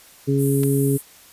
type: harmonic tone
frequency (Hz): 138.59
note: C#3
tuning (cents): 0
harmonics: 1 / 2 / 3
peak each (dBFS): -19 / -21 / -22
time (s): 0.27-0.98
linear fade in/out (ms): 20
type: band-pass noise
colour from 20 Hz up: white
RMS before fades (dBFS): -33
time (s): 0.37-1.03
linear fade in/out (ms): 50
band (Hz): 8600 to 13000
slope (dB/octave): 48
type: clicks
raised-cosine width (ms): 0.2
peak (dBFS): -18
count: 2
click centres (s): 0.633 / 0.636
effects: white hiss -48 dBFS RMS until 1.32 s + resampled to 32000 Hz